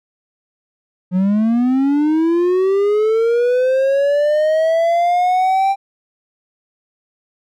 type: linear sweep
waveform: triangle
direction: up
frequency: 177.9 to 790 Hz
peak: -10 dBFS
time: 1.11-5.76 s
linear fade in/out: 50 ms
effects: none